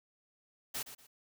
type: noise with echo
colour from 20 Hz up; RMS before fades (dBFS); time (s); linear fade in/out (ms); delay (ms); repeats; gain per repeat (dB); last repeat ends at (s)
white; -38; 0.74-0.83; 10; 120; 2; -11; 1.07
effects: none